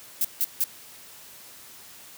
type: noise bursts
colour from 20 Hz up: violet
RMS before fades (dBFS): -23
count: 3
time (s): 0.21-0.641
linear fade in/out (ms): 2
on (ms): 37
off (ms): 160
effects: white hiss -47 dBFS RMS until 2.17 s + high-pass 60 Hz 12 dB/octave